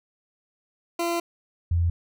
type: tone pair in turn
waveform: 20% pulse / sine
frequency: 341.1 / 85.28 Hz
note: F4 / F2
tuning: -41 / -41 cents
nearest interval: 2 octaves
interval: 2400 cents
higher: first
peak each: -19 dBFS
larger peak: neither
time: 0.99-1.2 / 1.71-1.9 s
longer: first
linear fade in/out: 5 ms
effects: none